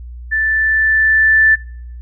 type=tone with level ramp; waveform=sine; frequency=1761 Hz; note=A6; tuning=1 cent sharp; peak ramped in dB=-13 to -6 dBFS; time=0.31-1.56 s; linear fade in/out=20 ms; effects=noise-tail reverb RT60 0.7 s tail -24 dB re dry + added 60 Hz sine -28 dBFS peak until 2.01 s